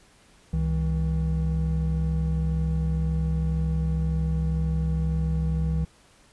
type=tone pair together; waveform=triangle; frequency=67.5 / 160.54 Hz; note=C#2 / E3; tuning=-45 / -45 cents; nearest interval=octave + minor third; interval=1500 cents; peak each=-23 dBFS; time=0.53-5.85 s; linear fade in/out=5 ms; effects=pink hiss -57 dBFS RMS until 6.32 s + resampled to 24000 Hz